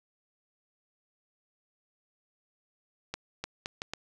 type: accelerating click train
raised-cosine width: 0.2 ms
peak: -17 dBFS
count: 5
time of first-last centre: 3.14-3.936 s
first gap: 300 ms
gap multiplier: 0.73
effects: none